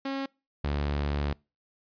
sawtooth tone pair in turn, 272.1 / 72.22 Hz, C#4 / D2, -32 / -28 cents, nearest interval octave + major seventh, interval 2296 cents, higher first, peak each -26 / -23 dBFS, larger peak second, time 0.05-0.26 / 0.64-1.33 s, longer second, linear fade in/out 5 ms, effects noise-tail reverb RT60 0.3 s tail -26 dB re dry + resampled to 11025 Hz

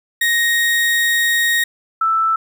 35% pulse / sine tone pair in turn, 1870 / 1322.3 Hz, A#6 / E6, +5 / +5 cents, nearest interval tritone, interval 600 cents, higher first, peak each -12 / -13 dBFS, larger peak first, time 0.21-1.64 / 2.01-2.36 s, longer first, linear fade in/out 5 ms, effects 9-bit

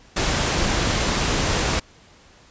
pink noise, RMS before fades -21 dBFS, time 0.16-1.8 s, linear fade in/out 10 ms, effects pink hiss -51 dBFS RMS until 2.5 s + resampled to 16000 Hz

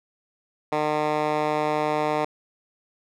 10% pulse tone with band-pass filter, 151.6 Hz, D#3, 45 cents flat, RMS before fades -24 dBFS, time 0.72-2.25 s, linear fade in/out 5 ms, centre 870 Hz, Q 0.72, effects none

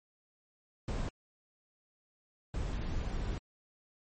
brown noise bursts at uneven times, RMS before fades -35 dBFS, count 2, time 0.88-1.09 / 2.54-3.38 s, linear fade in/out 2 ms, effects MP3 32 kbps

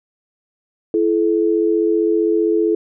sine tone pair together, 334.6 / 430 Hz, E4 / A4, +26 / -40 cents, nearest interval major third, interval 434 cents, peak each -16 dBFS, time 0.94-2.75 s, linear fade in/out 2 ms, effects none

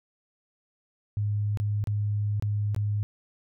sine tone with dropouts, 103.83 Hz, G#2, in tune, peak -24 dBFS, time 1.17-3.03 s, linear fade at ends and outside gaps 0 ms, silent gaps 1.573-1.6 / 1.84-1.872 / 2.398-2.424 / 2.747-2.763 s, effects none

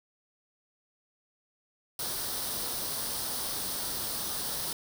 white noise with comb filter, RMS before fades -34 dBFS, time 1.99-4.73 s, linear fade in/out 2 ms, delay 0.21 ms, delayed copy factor +0.6, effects none

